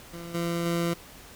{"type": "tone with level steps", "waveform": "20% pulse", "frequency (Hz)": 170, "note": "F3", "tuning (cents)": -46, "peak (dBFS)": [-33, -22, -20], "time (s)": [0.13, 0.94], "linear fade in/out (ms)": 10, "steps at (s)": [0.34, 0.65], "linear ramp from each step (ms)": 10, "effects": ["pink hiss -48 dBFS RMS until 1.35 s"]}